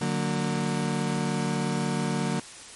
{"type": "chord", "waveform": "35% pulse", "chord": "D augmented", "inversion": "none", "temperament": "just", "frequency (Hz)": [146.83, 183.54, 229.4], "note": ["D3", "F#3", "A#3"], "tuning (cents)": [0, -14, -28], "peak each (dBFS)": -28, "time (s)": [0.01, 2.4], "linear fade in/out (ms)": 5, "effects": ["white hiss -44 dBFS RMS until 2.75 s", "MP3 48 kbps"]}